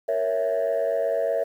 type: chord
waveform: sine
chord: A# diminished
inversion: none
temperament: equal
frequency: 466.2 / 554.4 / 659.3 Hz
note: A#4 / C#5 / E5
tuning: 0 / 0 / 0 cents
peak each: -26 / -24 / -23 dBFS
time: 0.08-1.44 s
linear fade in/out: 10 ms
effects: tanh soft clip ceiling -17 dBFS + 9-bit